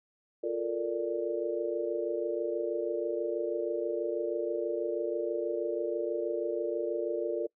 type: chord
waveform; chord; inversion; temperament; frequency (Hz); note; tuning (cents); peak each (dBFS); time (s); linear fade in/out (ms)
sine; Bb major seventh; second; equal; 349.2 / 440 / 466.2 / 587.3; F4 / A4 / Bb4 / D5; 0 / 0 / 0 / 0; -34 / -36 / -34 / -35; 0.43-7.47; 10
effects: noise-tail reverb RT60 0.1 s tail -24 dB re dry